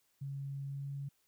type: tone with pitch glide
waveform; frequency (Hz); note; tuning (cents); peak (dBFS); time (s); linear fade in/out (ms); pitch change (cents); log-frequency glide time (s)
sine; 138.59 to 139.88; C#3 to C#3; 0 to +16; -38; 0.21-1.09; 10; +16; 0.66-0.9
effects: white hiss -75 dBFS RMS until 1.27 s